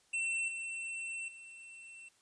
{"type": "tone with level steps", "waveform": "square", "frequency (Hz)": 2696, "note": "E7", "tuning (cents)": 38, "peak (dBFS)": [-33, -39, -50], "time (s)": [0.13, 2.09], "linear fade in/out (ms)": 10, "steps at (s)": [0.48, 1.28], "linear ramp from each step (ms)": 2, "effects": ["white hiss -69 dBFS RMS until 2.21 s", "resampled to 22050 Hz"]}